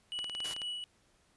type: tone with tremolo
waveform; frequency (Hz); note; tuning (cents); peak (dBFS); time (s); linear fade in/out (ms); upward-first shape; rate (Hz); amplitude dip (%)
triangle; 2940; F#7; -12; -33; 0.12-0.84; 0; triangle; 4; 45
type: click train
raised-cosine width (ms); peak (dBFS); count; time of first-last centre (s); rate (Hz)
0.2; -25; 9; 0.19-0.618; 18.7
type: noise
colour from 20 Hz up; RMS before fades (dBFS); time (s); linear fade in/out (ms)
white; -41; 0.44-0.54; 5
effects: pink hiss -69 dBFS RMS until 1.36 s + resampled to 24000 Hz